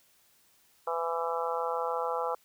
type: harmonic tone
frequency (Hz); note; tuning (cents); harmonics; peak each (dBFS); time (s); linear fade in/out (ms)
166.9; E3; +22; 3 / 4 / 5 / 6 / 7 / 8; -33 / -38 / -35 / -37 / -37 / -38; 0.87-2.35; 5
effects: white hiss -65 dBFS RMS until 2.44 s